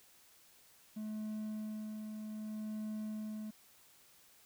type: tone with tremolo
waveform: triangle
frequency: 214.8 Hz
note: A3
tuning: 41 cents flat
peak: -36 dBFS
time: 0.96-3.51 s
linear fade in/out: 10 ms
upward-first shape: sine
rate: 0.64 Hz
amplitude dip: 35%
effects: white hiss -64 dBFS RMS until 4.45 s